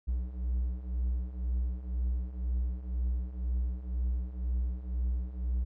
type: beating tone pair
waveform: triangle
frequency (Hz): 60.1 / 62.1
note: B1 / B1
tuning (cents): -46 / +10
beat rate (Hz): 2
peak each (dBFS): -33 / -29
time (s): 0.07-5.65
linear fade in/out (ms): 20
effects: none